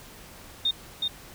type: tone with echo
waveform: sine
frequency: 3666 Hz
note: A#7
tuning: 30 cents flat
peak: -21 dBFS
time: 0.65-0.71 s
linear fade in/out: 5 ms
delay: 370 ms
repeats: 1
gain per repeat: -3 dB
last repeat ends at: 1.08 s
effects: pink hiss -47 dBFS RMS until 1.34 s